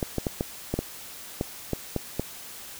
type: clicks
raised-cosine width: 2 ms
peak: -12 dBFS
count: 10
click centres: 0.028 / 0.183 / 0.268 / 0.409 / 0.74 / 0.79 / 1.411 / 1.733 / 1.963 / 2.196 s
effects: white hiss -42 dBFS RMS until 2.79 s